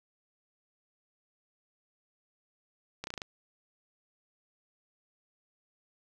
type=slowing click train; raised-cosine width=0.2 ms; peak=-20 dBFS; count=6; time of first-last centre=3.04-3.218 s; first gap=31 ms; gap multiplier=1.07; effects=none